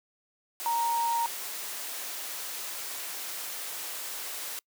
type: tone in noise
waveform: sine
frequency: 932.3 Hz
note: A#5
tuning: in tune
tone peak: -25 dBFS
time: 0.66-1.26 s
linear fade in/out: 0 ms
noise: white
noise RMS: -37 dBFS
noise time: 0.6-4.59 s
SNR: +9 dB
effects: noise-tail reverb RT60 0.1 s tail -26 dB re dry + high-pass 400 Hz 12 dB/octave